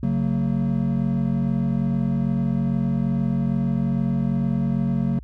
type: chord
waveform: triangle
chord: F# major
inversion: second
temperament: equal with one note detuned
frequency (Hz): 138.59 / 185 / 227.4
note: C#3 / F#3 / A#3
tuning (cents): 0 / 0 / -43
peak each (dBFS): -22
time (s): 0.03-5.19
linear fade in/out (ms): 2
effects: added 60 Hz sine -37 dBFS peak until 5.23 s